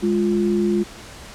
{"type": "tone pair together", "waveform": "sine", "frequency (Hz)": [206.6, 349.3], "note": ["G#3", "F4"], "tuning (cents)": [-9, 0], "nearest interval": "major sixth", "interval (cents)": 909, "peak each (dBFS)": -19, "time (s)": [0.02, 0.84], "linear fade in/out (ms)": 20, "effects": ["pink hiss -39 dBFS RMS until 1.34 s", "low-pass 9000 Hz 12 dB/octave"]}